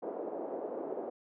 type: band-pass noise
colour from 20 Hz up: white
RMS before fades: -39 dBFS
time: 0.02-1.1 s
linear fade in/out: 10 ms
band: 310 to 620 Hz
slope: 24 dB/octave
effects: none